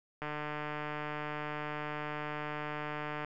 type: click train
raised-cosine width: 0.5 ms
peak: -23 dBFS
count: 455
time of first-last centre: 0.22-3.247 s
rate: 150 Hz
effects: none